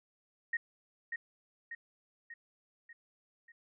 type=tone with echo; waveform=sine; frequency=1864.7 Hz; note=A#6; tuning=in tune; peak=-30 dBFS; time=0.53-0.57 s; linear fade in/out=5 ms; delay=590 ms; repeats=5; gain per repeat=-5 dB; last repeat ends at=3.52 s; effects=none